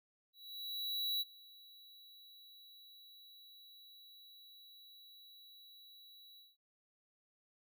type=tone with ADSR envelope; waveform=square; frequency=3921 Hz; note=B7; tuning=13 cents flat; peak=-34 dBFS; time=0.33-6.57 s; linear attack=880 ms; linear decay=28 ms; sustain=-23 dB; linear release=190 ms; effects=none